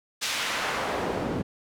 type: noise with band-pass filter sweep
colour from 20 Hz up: pink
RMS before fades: -29 dBFS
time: 0.21-1.43 s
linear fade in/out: 20 ms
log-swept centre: 4400 to 220 Hz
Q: 0.75
effects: none